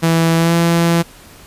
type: tone with pitch glide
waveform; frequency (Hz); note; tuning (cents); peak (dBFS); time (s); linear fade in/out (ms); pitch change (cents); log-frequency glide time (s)
sawtooth; 164.9 to 168.75; E3 to E3; +1 to +41; -7; 0.02-1.03; 20; +40; 0.37-0.53
effects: pink hiss -41 dBFS RMS until 1.46 s + resampled to 32000 Hz